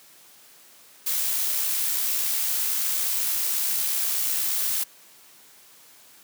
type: noise with amplitude modulation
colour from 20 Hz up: blue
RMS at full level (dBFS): -24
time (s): 1.06-4.84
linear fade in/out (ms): 10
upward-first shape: sine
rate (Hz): 68.3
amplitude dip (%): 25
effects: white hiss -52 dBFS RMS until 6.23 s + high-pass 150 Hz 12 dB/octave